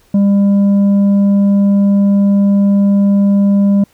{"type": "tone with tanh clipping", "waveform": "sine", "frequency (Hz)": 200, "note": "G3", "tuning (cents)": 35, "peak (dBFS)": -8, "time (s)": [0.14, 3.84], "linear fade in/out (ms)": 5, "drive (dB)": 5, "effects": ["pink hiss -52 dBFS RMS until 3.93 s"]}